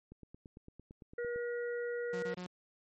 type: click train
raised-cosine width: 3 ms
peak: -38 dBFS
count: 12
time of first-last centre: 0.12-1.36 s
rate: 8.87 Hz
type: harmonic tone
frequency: 478.7 Hz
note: A#4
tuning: 46 cents sharp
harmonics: 1 / 3 / 4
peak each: -35 / -45 / -47 dBFS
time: 1.18-2.34 s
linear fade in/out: 5 ms
type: tone bursts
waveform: sawtooth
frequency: 180.5 Hz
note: F#3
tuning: 43 cents flat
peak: -37 dBFS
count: 3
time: 2.13-2.467 s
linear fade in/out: 5 ms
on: 97 ms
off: 23 ms
effects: MP3 32 kbps